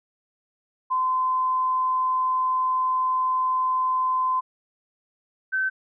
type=tone pair in turn; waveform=sine; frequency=1028 / 1536.3 Hz; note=C6 / G6; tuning=-31 / -35 cents; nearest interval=perfect fifth; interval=696 cents; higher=second; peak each=-20 / -21 dBFS; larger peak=first; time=0.9-4.41 / 5.52-5.7 s; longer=first; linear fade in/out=20 ms; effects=none